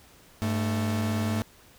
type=tone pair together; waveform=45% pulse; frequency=101.3 / 221.2 Hz; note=G#2 / A3; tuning=-43 / +9 cents; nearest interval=octave + major second; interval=1352 cents; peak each=-28 / -28 dBFS; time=0.42-1.42 s; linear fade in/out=0 ms; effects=pink hiss -55 dBFS RMS until 1.78 s